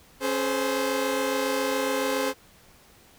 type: tone cluster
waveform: sawtooth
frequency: 273.1 / 424.5 / 519 Hz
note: C#4 / G#4 / C5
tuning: -26 / +38 / -14 cents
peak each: -26 / -26 / -23 dBFS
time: 0.2-2.34 s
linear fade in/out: 50 ms
effects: pink hiss -55 dBFS RMS until 3.18 s